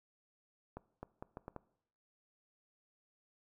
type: accelerating click train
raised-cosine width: 1 ms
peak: -30 dBFS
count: 6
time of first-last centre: 0.77-1.563 s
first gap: 260 ms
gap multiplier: 0.75
effects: noise-tail reverb RT60 0.7 s tail -20 dB re dry